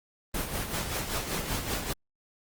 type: noise with tremolo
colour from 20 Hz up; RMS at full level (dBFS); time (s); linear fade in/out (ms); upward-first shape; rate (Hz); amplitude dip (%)
pink; -30; 0.34-1.93; 5; sine; 5.2; 55
effects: Opus 24 kbps